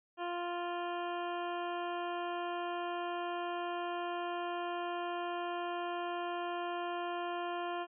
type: harmonic tone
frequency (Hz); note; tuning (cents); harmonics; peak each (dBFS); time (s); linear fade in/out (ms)
349.2; F4; 0; 1 / 2 / 3 / 4 / 5 / 7 / 8 / 9; -40 / -39 / -42 / -47 / -50 / -53 / -53 / -53; 0.17-7.87; 50
effects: none